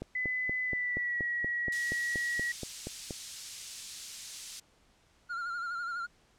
click train, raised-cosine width 2 ms, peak -24 dBFS, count 14, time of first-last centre 0.02-3.108 s, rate 4.21 Hz
sine tone with pitch glide, 2009 to 1917.2 Hz, B6 to A#6, +29 to +48 cents, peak -30 dBFS, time 0.15-2.52 s, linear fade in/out 5 ms, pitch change -81 cents, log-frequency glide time 0.64-1.22 s
pink high-pass noise, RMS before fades -41 dBFS, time 1.72-4.6 s, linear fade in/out 5 ms, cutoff 4900 Hz, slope 12 dB/octave
triangle tone with vibrato, 1396.9 Hz, F6, in tune, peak -32 dBFS, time 5.29-6.07 s, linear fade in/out 20 ms, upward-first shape sine, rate 12 Hz, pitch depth 54 cents each way
effects pink hiss -66 dBFS RMS until 6.38 s + low-pass 8000 Hz 12 dB/octave

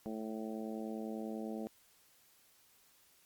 harmonic tone, 110 Hz, A2, in tune, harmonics 2 / 3 / 4 / 5 / 6 / 7, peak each -41 / -45 / -47 / -49 / -51 / -52 dBFS, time 0.06-1.67 s, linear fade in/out 0 ms, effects white hiss -67 dBFS RMS until 3.25 s + Opus 48 kbps

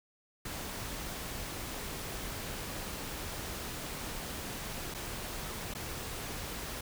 pink noise with dropouts, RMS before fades -40 dBFS, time 0.45-6.81 s, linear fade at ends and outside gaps 5 ms, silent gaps 4.941-4.946 / 5.739-5.749 s, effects none

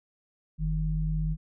sine tone pair together, 46.62 / 156.8 Hz, F#1 / D#3, +14 / +14 cents, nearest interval octave + major sixth, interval 2100 cents, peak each -28 dBFS, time 0.58-1.37 s, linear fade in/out 50 ms, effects none

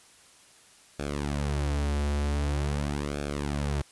sawtooth tone with flanger, 72.2 Hz, D2, 29 cents flat, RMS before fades -29 dBFS, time 0.99-3.82 s, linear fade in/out 5 ms, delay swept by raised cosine 1 to 6.6 ms, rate 0.45 Hz, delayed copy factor -0.8, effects white hiss -56 dBFS RMS until 3.91 s + resampled to 24000 Hz

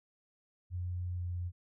sine tone with pitch glide, 89.3 to 88.38 Hz, F2 to F2, +39 to +21 cents, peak -34 dBFS, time 0.7-1.52 s, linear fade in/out 50 ms, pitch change -18 cents, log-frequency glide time 1.15-1.22 s, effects none

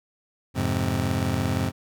25% pulse chord, F minor, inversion none, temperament just, 87.31 / 104.77 / 130.96 Hz, F2 / Ab2 / C3, 0 / +16 / +2 cents, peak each -24 dBFS, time 0.54-1.72 s, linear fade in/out 50 ms, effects none

